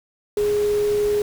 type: tone in noise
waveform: sine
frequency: 415.3 Hz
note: G#4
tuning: in tune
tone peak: -17 dBFS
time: 0.37-1.22 s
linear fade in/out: 2 ms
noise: pink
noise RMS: -35 dBFS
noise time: 0.37-1.22 s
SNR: +15 dB
effects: none